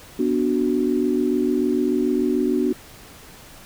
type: chord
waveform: sine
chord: B minor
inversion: none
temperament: equal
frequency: 246.9 / 293.7 / 370 Hz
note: B3 / D4 / F#4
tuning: 0 / 0 / 0 cents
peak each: -22 dBFS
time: 0.19-2.73 s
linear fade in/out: 5 ms
effects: pink hiss -44 dBFS RMS until 3.65 s